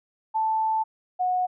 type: tone pair in turn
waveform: sine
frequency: 880 / 731.2 Hz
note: A5 / F#5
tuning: 0 / -21 cents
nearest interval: minor third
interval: 321 cents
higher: first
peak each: -21 dBFS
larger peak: neither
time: 0.34-0.84 / 1.19-1.47 s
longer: first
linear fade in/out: 20 ms
effects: none